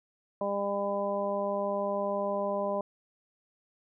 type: harmonic tone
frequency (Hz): 200.7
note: G3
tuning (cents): +41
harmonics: 1 / 2 / 3 / 4 / 5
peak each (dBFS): -37 / -37 / -30 / -39 / -36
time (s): 0.41-2.81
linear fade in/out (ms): 2
effects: none